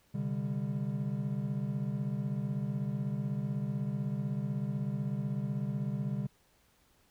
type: chord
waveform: triangle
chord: C suspended second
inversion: none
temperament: equal with one note detuned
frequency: 130.81 / 146.83 / 199.08 Hz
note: C3 / D3 / G3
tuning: 0 / 0 / +27 cents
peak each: -34 dBFS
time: 0.14-6.27 s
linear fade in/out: 10 ms
effects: pink hiss -68 dBFS RMS until 7.1 s